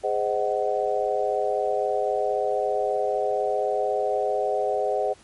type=chord; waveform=sine; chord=Ab dominant seventh; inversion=none; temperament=just; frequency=415.3 / 519.1 / 623 / 747.5 Hz; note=Ab4 / C5 / Eb5 / Gb5; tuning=0 / -14 / +2 / +17 cents; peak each=-27 dBFS; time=0.03-5.14 s; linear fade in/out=20 ms; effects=pink hiss -53 dBFS RMS until 5.23 s + MP3 48 kbps